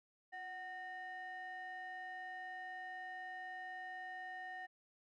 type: ring-modulated tone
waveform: triangle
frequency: 546 Hz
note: C#5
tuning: 26 cents flat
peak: -40 dBFS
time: 0.32-4.67 s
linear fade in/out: 20 ms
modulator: 1290 Hz
effects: none